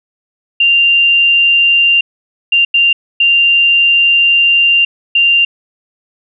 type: tone bursts at uneven times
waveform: sine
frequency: 2784 Hz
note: F7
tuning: 6 cents flat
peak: -6 dBFS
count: 5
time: 0.6-2.01 / 2.52-2.65 / 2.74-2.93 / 3.2-4.85 / 5.15-5.45 s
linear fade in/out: 5 ms
effects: none